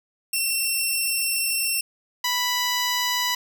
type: tone pair in turn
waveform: 10% pulse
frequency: 2707 / 987.4 Hz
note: E7 / B5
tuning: +45 / -1 cents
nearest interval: octave + perfect fourth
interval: 1746 cents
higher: first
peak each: -13 dBFS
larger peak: neither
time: 0.33-1.81 / 2.24-3.35 s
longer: first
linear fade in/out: 5 ms
effects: none